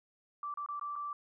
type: tone with dropouts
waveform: sine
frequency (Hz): 1167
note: D6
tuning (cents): -11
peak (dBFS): -36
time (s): 0.43-1.13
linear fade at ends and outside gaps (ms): 2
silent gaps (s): 0.54-0.573 / 0.662-0.687 / 0.796-0.812 / 0.956-0.961
effects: none